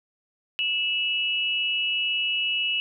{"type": "tone pair together", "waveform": "sine", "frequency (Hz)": [2637, 2915], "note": ["E7", "F#7"], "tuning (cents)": [0, -26], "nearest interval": "major second", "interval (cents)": 174, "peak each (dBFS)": [-26, -25], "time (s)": [0.59, 2.8], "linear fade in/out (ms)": 0, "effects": []}